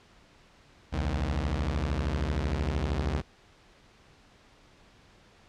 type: beating tone pair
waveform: sawtooth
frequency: 64.8 / 77.8 Hz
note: C2 / D#2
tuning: -16 / 0 cents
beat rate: 13 Hz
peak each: -26 dBFS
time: 0.92-3.22 s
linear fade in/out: 20 ms
effects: pink hiss -58 dBFS RMS until 5.48 s + low-pass 5000 Hz 12 dB/octave